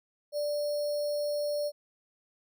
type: tone with sample-and-hold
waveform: sine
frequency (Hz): 587.3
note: D5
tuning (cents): 0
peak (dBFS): -28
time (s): 0.32-1.72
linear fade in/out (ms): 50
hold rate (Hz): 4900
effects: none